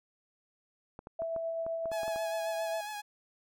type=clicks; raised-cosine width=1 ms; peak=-30 dBFS; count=10; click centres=0.991 / 1.071 / 1.22 / 1.363 / 1.665 / 1.857 / 1.917 / 2.033 / 2.08 / 2.16 s
type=tone with tremolo; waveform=sine; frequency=659.3 Hz; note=E5; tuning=in tune; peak=-31 dBFS; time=1.19-2.81 s; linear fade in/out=5 ms; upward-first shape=sine; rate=7.9 Hz; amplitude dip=25%
type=tone with vibrato; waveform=sawtooth; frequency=840 Hz; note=G#5; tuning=19 cents sharp; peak=-34 dBFS; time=1.91-3.02 s; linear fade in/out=20 ms; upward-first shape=sine; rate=7.3 Hz; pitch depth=33 cents each way
effects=none